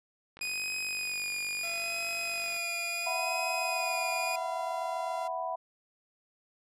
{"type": "click train", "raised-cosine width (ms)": 0.3, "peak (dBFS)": -32, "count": 107, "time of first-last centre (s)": [0.37, 2.565], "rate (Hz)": 48.3}
{"type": "tone with vibrato", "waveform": "sawtooth", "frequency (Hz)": 2477, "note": "D#7", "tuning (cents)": -8, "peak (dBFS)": -29, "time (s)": [0.41, 4.36], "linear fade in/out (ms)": 5, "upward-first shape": "sine", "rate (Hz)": 0.74, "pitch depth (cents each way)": 30}
{"type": "tone with pitch glide", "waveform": "sawtooth", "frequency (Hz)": [677, 686.8], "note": ["E5", "F5"], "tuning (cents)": [46, -29], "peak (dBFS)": -37, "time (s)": [1.63, 5.28], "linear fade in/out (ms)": 10, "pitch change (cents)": 25, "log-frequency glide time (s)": [1.94, 3.67]}
{"type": "chord", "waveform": "sine", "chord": "E suspended second", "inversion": "none", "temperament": "equal", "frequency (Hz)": [659.3, 740, 987.8], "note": ["E5", "F#5", "B5"], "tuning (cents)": [0, 0, 0], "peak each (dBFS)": -36, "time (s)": [3.06, 5.56], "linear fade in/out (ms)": 10}
{"effects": ["low-pass 12000 Hz 12 dB/octave"]}